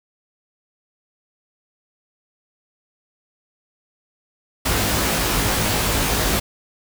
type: noise with comb filter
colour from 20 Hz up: pink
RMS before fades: -20 dBFS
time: 4.65-6.4 s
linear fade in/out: 10 ms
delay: 19 ms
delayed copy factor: +1
effects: none